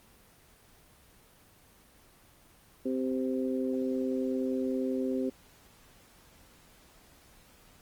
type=harmonic tone; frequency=130 Hz; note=C3; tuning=11 cents flat; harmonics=2 / 3 / 4; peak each=-30 / -34 / -36 dBFS; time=2.85-5.3 s; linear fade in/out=10 ms; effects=pink hiss -59 dBFS RMS until 7.81 s + Opus 24 kbps